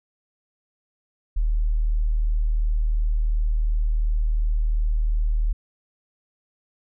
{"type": "tone", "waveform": "sine", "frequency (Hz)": 38.6, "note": "D#1", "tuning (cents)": -13, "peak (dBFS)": -18, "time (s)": [1.36, 5.53], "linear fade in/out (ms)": 10, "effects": []}